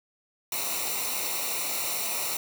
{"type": "noise with comb filter", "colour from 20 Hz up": "white", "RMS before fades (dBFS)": -30, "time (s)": [0.52, 2.37], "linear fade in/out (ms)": 2, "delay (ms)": 0.61, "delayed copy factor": -0.75, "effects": []}